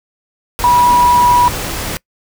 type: tone in noise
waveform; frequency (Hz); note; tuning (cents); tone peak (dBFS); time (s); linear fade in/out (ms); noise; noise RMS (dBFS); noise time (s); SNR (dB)
sine; 974; B5; -24; -7; 0.64-1.48; 0; pink; -21; 0.59-1.97; +11
effects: noise-tail reverb RT60 0.1 s tail -24 dB re dry